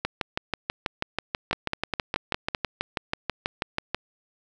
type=two click trains; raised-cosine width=0.3 ms; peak=-9 / -9 dBFS; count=25 / 6; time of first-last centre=0.05-3.946 / 1.53-2.548 s; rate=6.16 / 4.91 Hz; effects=none